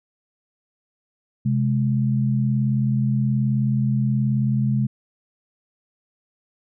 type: tone pair together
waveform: sine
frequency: 130.81 / 209.6 Hz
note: C3 / G#3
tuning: 0 / +16 cents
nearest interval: minor sixth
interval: 816 cents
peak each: -19 / -22 dBFS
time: 1.45-4.87 s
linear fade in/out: 10 ms
effects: none